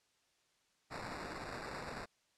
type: noise with sample-and-hold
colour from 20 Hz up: white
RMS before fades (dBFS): -45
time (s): 0.9-2.06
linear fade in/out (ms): 20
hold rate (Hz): 3150
effects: white hiss -75 dBFS RMS until 2.37 s + low-pass 7000 Hz 12 dB/octave

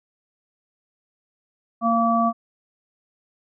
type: harmonic tone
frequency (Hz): 230.3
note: A#3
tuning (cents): -21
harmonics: 1 / 3 / 5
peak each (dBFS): -21 / -21 / -21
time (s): 1.81-2.33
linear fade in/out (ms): 50
effects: none

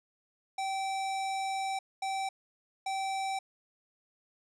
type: tone bursts at uneven times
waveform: square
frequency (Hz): 774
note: G5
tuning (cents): -22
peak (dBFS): -32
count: 3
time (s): 0.58-1.79 / 2.02-2.29 / 2.86-3.39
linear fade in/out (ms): 5
effects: resampled to 22050 Hz

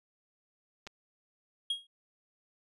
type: clicks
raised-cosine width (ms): 0.2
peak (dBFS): -27 / -29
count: 2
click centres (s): 0.868 / 0.873
type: tone with exponential decay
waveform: triangle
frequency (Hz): 3274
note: G#7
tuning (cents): -25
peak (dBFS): -25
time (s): 1.7-1.87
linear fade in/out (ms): 5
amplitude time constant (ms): 36
effects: resampled to 24000 Hz

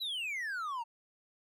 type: exponential sweep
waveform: triangle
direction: down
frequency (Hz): 4066 to 895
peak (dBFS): -33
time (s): 0-0.84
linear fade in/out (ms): 20
effects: none

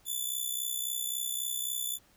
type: tone with amplitude modulation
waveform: 5% pulse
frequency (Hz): 3493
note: A7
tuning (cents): -13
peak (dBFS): -21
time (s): 0.05-1.99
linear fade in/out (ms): 50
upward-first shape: sine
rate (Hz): 63.7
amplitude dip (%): 70
effects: pink hiss -64 dBFS RMS until 2.16 s

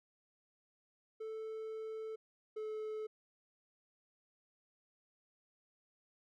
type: tone pair in turn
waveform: triangle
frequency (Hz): 440 / 432.2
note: A4 / A4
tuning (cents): 0 / -31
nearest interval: unison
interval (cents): 31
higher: first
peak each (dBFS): -39 / -37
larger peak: second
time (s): 1.2-2.16 / 2.56-3.07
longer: first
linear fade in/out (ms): 10
effects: none

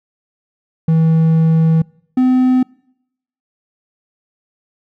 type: tone pair in turn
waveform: triangle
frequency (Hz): 161.6 / 255.3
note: E3 / C4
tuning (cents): -34 / -42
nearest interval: minor sixth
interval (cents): 792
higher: second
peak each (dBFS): -7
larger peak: neither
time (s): 0.88-1.82 / 2.17-2.63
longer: first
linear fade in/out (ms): 5
effects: noise-tail reverb RT60 0.8 s tail -26 dB re dry

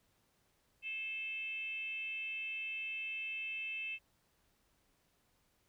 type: tone with frequency modulation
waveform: sine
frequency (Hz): 2630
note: E7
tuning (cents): -5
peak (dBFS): -38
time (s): 0.82-3.99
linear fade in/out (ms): 50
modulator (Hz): 478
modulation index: 0.48
effects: pink hiss -75 dBFS RMS until 5.68 s

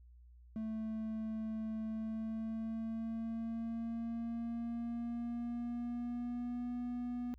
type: tone with pitch glide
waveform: triangle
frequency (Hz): 220 to 244.1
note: A3 to B3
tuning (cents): 0 to -20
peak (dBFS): -35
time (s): 0.56-7.34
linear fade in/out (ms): 0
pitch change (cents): +180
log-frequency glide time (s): 1.86-6.71
effects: added 60 Hz sine -56 dBFS peak until 7.38 s

